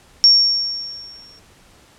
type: tone with exponential decay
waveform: sine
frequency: 5510 Hz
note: F8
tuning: 24 cents flat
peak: -5 dBFS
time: 0.24-1.39 s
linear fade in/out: 0 ms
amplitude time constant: 250 ms
effects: pink hiss -50 dBFS RMS until 1.98 s + low-pass 10000 Hz 12 dB/octave